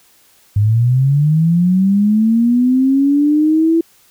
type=linear sweep; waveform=sine; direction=up; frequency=100 to 333.5 Hz; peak=-9 dBFS; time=0.56-3.81 s; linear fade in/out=5 ms; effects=white hiss -51 dBFS RMS until 4.1 s